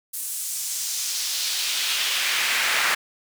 brown noise with high-pass filter sweep, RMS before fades -25 dBFS, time 0.13-2.95 s, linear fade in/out 10 ms, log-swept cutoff 10000 to 1600 Hz, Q 1.4, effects none

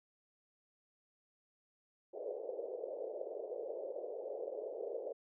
pink band-pass noise, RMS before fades -43 dBFS, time 2.13-5.13 s, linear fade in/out 10 ms, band 430 to 590 Hz, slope 48 dB/octave, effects none

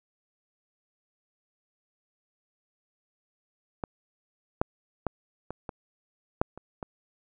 clicks, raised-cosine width 1 ms, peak -17 / -9 / -13 / -21 / -21 / -8 / -28 / -21 dBFS, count 8, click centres 3.838 / 4.615 / 5.067 / 5.506 / 5.692 / 6.415 / 6.576 / 6.828 s, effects none

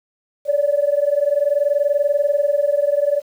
sine tone pair together, 566 / 586.5 Hz, C#5 / D5, +36 / -2 cents, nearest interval minor second, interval 62 cents, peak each -17 dBFS, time 0.45-3.22 s, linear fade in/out 50 ms, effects tanh soft clip ceiling -7 dBFS + 8-bit

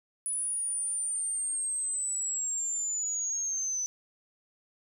sine linear sweep, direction down, 9956 to 6000 Hz, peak -29 dBFS, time 0.26-3.86 s, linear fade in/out 0 ms, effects 10-bit

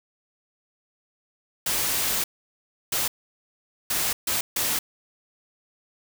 white noise bursts at uneven times, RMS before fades -25 dBFS, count 5, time 1.66-2.24 / 2.92-3.08 / 3.9-4.13 / 4.27-4.41 / 4.56-4.79 s, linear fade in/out 5 ms, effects none

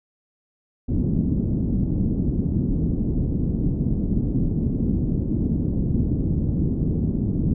white low-pass noise, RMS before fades -22 dBFS, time 0.88-7.54 s, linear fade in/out 10 ms, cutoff 260 Hz, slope 24 dB/octave, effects none

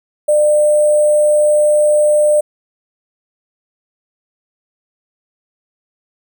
sine tone with sample-and-hold, 599 Hz, D5, 34 cents sharp, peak -8 dBFS, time 0.28-2.41 s, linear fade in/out 10 ms, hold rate 8820 Hz, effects none

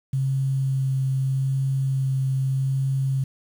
sine tone with vibrato, 133.9 Hz, C3, 40 cents sharp, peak -20 dBFS, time 0.13-3.24 s, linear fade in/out 5 ms, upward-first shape sine, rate 0.81 Hz, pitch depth 11 cents each way, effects 8-bit

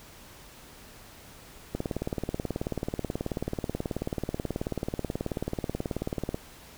click train, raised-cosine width 2 ms, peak -16 dBFS, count 86, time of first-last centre 1.75-6.345 s, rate 18.5 Hz, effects pink hiss -50 dBFS RMS until 6.77 s

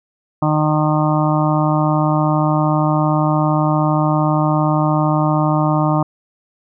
harmonic tone, 152.9 Hz, D#3, 30 cents flat, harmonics 1 / 2 / 4 / 5 / 6 / 7 / 8, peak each -16 / -19 / -22 / -23 / -24 / -24 / -25 dBFS, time 0.42-6.03 s, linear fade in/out 5 ms, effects none

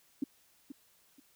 sine tone with echo, 277.2 Hz, C#4, in tune, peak -28 dBFS, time 0.22-0.24 s, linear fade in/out 5 ms, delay 480 ms, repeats 2, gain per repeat -12 dB, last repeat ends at 1.2 s, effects white hiss -67 dBFS RMS until 1.35 s

